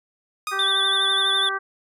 sawtooth tone with exponential decay, 1236 Hz, D#6, 12 cents flat, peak -20 dBFS, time 0.47-0.81 s, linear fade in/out 1 ms, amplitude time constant 73 ms
harmonic tone, 389.1 Hz, G4, 13 cents flat, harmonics 1 / 2 / 3 / 4 / 5, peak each -33 / -35 / -27 / -26 / -37 dBFS, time 0.51-1.59 s, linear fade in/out 20 ms
triangle tone with vibrato, 3515 Hz, A7, 2 cents flat, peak -18 dBFS, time 0.59-1.49 s, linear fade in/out 2 ms, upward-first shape sine, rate 12 Hz, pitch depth 50 cents each way
effects resampled to 32000 Hz

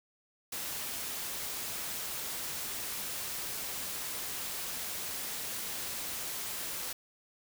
white noise, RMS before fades -38 dBFS, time 0.52-6.93 s, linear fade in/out 5 ms, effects none

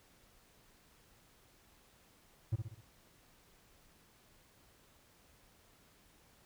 triangle tone with echo, 110 Hz, A2, in tune, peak -27 dBFS, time 2.52-2.56 s, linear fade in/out 10 ms, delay 63 ms, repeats 4, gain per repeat -6 dB, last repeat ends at 2.812 s, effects pink hiss -66 dBFS RMS until 6.45 s

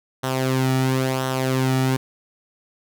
sawtooth tone with flanger, 130.81 Hz, C3, in tune, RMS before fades -21 dBFS, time 0.23-1.97 s, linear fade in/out 10 ms, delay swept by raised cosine 0.42 to 1.92 ms, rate 0.97 Hz, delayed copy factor -0.6, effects none

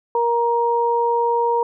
sine tone pair together, 470.7 / 940 Hz, A#4 / A#5, +17 / +14 cents, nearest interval octave, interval 1197 cents, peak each -19 / -18 dBFS, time 0.15-1.63 s, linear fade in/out 2 ms, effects none

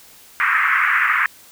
pink band-pass noise, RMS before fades -17 dBFS, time 0.4-1.26 s, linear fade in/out 0 ms, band 1200 to 2200 Hz, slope 48 dB/octave, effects white hiss -46 dBFS RMS until 1.51 s

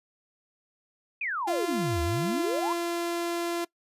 sine exponential two-way sweep, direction down then up, 2582 to 73.3 to 1081 Hz, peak -28 dBFS, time 1.21-2.73 s, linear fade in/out 5 ms, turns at 2.02 s
sawtooth tone with pitch glide, 345.1 to 342.5 Hz, F4 to F4, -21 to -34 cents, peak -24 dBFS, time 1.47-3.65 s, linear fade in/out 10 ms, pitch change -13 cents, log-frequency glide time 1.8-2.05 s
effects noise-tail reverb RT60 0.1 s tail -22 dB re dry + resampled to 32000 Hz

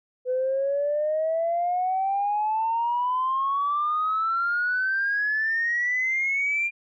sine exponential sweep, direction up, 500 to 2404 Hz, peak -21 dBFS, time 0.25-6.71 s, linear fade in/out 50 ms, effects tanh soft clip ceiling -17 dBFS

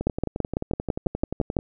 two click trains, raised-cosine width 2 ms, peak -9 / -14 dBFS, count 10 / 19, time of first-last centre 0.07-1.568 / 0.01-1.589 s, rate 6.01 / 11.4 Hz, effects none

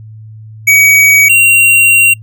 square tone pair in turn, 2263 / 2753 Hz, C#7 / F7, +35 / -25 cents, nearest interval minor third, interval 340 cents, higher second, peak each -4 dBFS, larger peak neither, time 0.67-1.29 / 1.29-2.14 s, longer second, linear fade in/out 10 ms, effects noise-tail reverb RT60 0.1 s tail -24 dB re dry + added 109 Hz sine -28 dBFS peak until 2.22 s

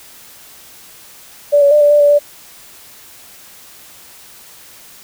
sine tone with pitch steps, 580 / 567 / 596 / 583 / 589 / 579 / 583 Hz, D5 / C#5 / D5 / D5 / D5 / D5 / D5, -22 / +39 / +25 / -13 / +5 / -25 / -13 cents, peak -6 dBFS, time 1.52-2.192 s, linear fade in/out 20 ms, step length 96 ms, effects white hiss -40 dBFS RMS until 5.03 s

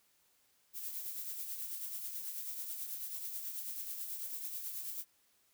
violet noise with tremolo, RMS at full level -40 dBFS, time 0.73-5.05 s, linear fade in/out 50 ms, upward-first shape triangle, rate 9.2 Hz, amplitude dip 50%, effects white hiss -72 dBFS RMS until 5.53 s

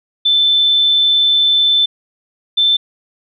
sine tone pair in turn, 3529 / 3542 Hz, A7 / A7, +4 / +11 cents, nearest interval unison, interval 7 cents, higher second, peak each -9 dBFS, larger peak neither, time 0.25-1.86 / 2.57-2.77 s, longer first, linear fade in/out 10 ms, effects none

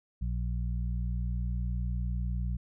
harmonic tone, 59.9 Hz, A#1, 48 cents sharp, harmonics 1 / 2 / 3, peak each -30 / -36 / -40 dBFS, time 0.21-2.57 s, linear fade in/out 10 ms, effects none

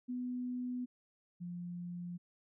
sine tone pair in turn, 248.7 / 175.35 Hz, B3 / F3, +12 / +7 cents, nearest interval tritone, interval 605 cents, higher first, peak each -36 / -40 dBFS, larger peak first, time 0.08-0.86 / 1.4-2.18 s, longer neither, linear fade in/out 20 ms, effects none

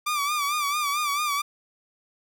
sawtooth tone with vibrato, 1174.7 Hz, D6, in tune, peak -20 dBFS, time 0.06-1.42 s, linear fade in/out 10 ms, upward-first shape sine, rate 4.5 Hz, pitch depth 71 cents each way, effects none

